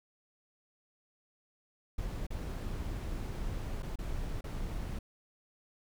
brown noise with dropouts, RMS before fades -37 dBFS, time 1.98-4.99 s, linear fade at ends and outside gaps 5 ms, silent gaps 2.268-2.304 / 3.824-3.829 / 3.958-3.987 / 4.41-4.44 s, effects none

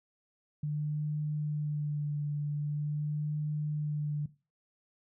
sine tone with vibrato, 148.7 Hz, D3, 22 cents sharp, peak -30 dBFS, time 0.63-4.26 s, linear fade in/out 5 ms, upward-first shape sine, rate 0.44 Hz, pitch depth 22 cents each way, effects noise-tail reverb RT60 0.3 s tail -17 dB re dry

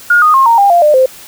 sine tone with pitch steps, 1428 / 1236 / 1069.8 / 925.9 / 801.4 / 693.7 / 600.4 / 519.7 Hz, F6 / D#6 / C6 / A#5 / G5 / F5 / D5 / C5, +38 / -12 / +38 / -12 / +38 / -12 / +38 / -12 cents, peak -4 dBFS, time 0.1-1.06 s, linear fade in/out 5 ms, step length 120 ms, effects white hiss -34 dBFS RMS until 1.27 s

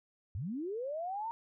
sine linear sweep, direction up, 77.78 to 937 Hz, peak -35 dBFS, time 0.35-1.31 s, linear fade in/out 0 ms, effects none

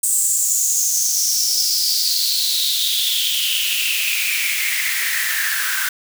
white noise with high-pass filter sweep, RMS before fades -19 dBFS, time 0.03-5.89 s, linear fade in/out 5 ms, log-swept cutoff 8200 to 1500 Hz, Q 6.8, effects none

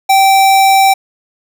square tone, 777 Hz, G5, 16 cents flat, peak -6 dBFS, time 0.09-0.94 s, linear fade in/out 10 ms, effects none

